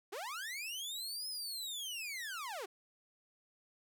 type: linear two-way sweep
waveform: sawtooth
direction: up then down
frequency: 342.6 to 5170 to 342.6 Hz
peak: -37 dBFS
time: 0.12-2.66 s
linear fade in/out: 10 ms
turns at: 1.28 s
effects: none